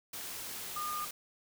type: tone in noise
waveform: sine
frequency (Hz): 1214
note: D#6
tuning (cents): -43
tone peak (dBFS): -35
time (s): 0.76-1.05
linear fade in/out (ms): 5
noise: white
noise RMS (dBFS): -42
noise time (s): 0.13-1.11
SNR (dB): +4
effects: none